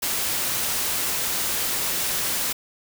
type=noise; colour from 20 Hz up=white; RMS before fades=-25 dBFS; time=0.02-2.53 s; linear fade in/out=10 ms; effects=none